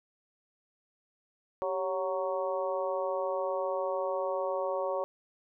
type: harmonic tone with a mistuned harmonic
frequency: 185.6 Hz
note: F#3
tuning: 6 cents sharp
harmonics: 2 / 3 / 4 / 5 / 6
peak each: -37 / -31 / -40 / -38 / -39 dBFS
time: 1.62-5.04 s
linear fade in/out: 0 ms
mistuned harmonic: 2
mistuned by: +85 cents
effects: none